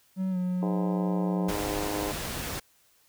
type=tone with pitch glide; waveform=triangle; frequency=188.3 to 181.36 Hz; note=F#3 to F#3; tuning=+31 to -34 cents; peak=-24 dBFS; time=0.16-1.53 s; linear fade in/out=50 ms; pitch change=-65 cents; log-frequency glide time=0.3-0.37 s
type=harmonic tone; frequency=102.8 Hz; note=G#2; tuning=17 cents flat; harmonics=3 / 4 / 5 / 6 / 7 / 8 / 9 / 10; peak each=-34 / -36 / -38 / -40 / -41 / -42 / -43 / -44 dBFS; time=0.62-2.12 s; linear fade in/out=5 ms
type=noise; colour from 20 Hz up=pink; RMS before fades=-34 dBFS; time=1.48-2.6 s; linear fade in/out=10 ms
effects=white hiss -64 dBFS RMS until 3.08 s